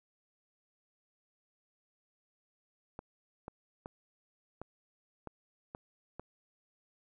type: clicks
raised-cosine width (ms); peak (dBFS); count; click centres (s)
1; -28; 7; 2.991 / 3.481 / 3.859 / 4.616 / 5.273 / 5.749 / 6.196
effects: none